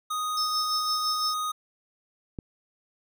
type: tone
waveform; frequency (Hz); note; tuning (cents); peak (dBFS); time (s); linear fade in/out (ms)
square; 1244.5; D#6; 0; -28; 0.1-1.52; 10
type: tone with tremolo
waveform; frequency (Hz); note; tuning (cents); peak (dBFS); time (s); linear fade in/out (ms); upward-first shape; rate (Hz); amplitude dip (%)
sine; 5274; E8; 0; -25; 0.37-1.34; 5; sine; 5.9; 65
type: click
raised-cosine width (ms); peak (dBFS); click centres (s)
3; -21; 2.388
effects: none